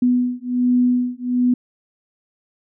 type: beating tone pair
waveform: sine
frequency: 246.9 / 248.2 Hz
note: B3 / B3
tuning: 0 / +9 cents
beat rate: 1.3 Hz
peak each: -18 dBFS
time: 0.02-1.54 s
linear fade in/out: 5 ms
effects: none